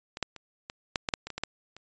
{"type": "clicks", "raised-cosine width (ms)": 0.2, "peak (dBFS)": [-21, -10, -26, -20, -9, -11, -8, -20, -21, -17, -11, -29], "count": 12, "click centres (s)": [0.171, 0.227, 0.363, 0.699, 0.958, 1.088, 1.138, 1.27, 1.303, 1.38, 1.436, 1.766], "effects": ["resampled to 16000 Hz"]}